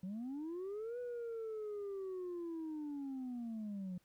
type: linear two-way sweep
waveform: sine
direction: up then down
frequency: 176.8 to 493.9 to 176.8 Hz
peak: -38 dBFS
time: 0.03-3.98 s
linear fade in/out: 5 ms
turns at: 0.99 s
effects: tanh soft clip ceiling -39 dBFS + pink hiss -75 dBFS RMS until 4.04 s